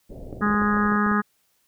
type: low-pass noise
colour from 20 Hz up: pink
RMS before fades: -38 dBFS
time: 0.09-0.98 s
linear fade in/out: 20 ms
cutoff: 660 Hz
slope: 48 dB/octave
type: clicks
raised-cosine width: 2 ms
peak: -21 dBFS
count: 10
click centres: 0.328 / 0.409 / 0.465 / 0.501 / 0.544 / 0.62 / 0.769 / 0.921 / 1.064 / 1.115 s
type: harmonic tone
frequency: 207.7 Hz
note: G#3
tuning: in tune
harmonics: 1 / 2 / 4 / 5 / 6 / 7 / 8 / 9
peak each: -21 / -30 / -33 / -32 / -24 / -32 / -28 / -38 dBFS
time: 0.41-1.22 s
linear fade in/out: 20 ms
effects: white hiss -67 dBFS RMS until 1.67 s